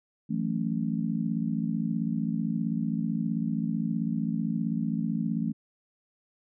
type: chord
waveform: sine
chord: F# minor seventh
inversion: third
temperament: just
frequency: 166.5 / 185 / 222 / 277.5 Hz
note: E3 / F#3 / A3 / C#4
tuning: +18 / 0 / +16 / +2 cents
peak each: -31 / -35 / -29 / -35 dBFS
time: 0.29-5.53 s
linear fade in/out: 20 ms
effects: none